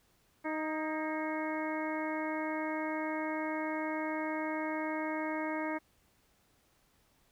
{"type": "harmonic tone with a mistuned harmonic", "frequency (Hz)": 311.1, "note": "D#4", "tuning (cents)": 0, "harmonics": [1, 2, 3, 4, 5, 6, 7], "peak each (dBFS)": [-36, -39, -40, -45, -45, -46, -43], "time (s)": [0.44, 5.79], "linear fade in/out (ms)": 20, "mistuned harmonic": 5, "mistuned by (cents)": 47, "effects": ["pink hiss -70 dBFS RMS until 7.31 s"]}